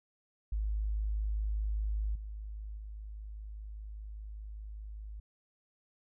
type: tone with level steps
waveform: sine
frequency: 52.5 Hz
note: G#1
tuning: 19 cents sharp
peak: -30 / -39 / -41 dBFS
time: 0.52-5.2 s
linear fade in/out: 5 ms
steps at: 2.15 / 2.77 s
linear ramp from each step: 5 ms
effects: none